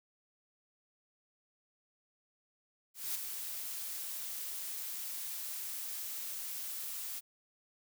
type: noise with ADSR envelope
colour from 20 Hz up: blue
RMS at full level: -35 dBFS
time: 2.94-7.21 s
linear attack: 210 ms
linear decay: 9 ms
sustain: -6 dB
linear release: 30 ms
effects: none